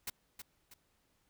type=noise with echo; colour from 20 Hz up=white; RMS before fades=-39 dBFS; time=0.07-0.1 s; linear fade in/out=5 ms; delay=320 ms; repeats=2; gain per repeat=-8 dB; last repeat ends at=0.74 s; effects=pink hiss -75 dBFS RMS until 1.29 s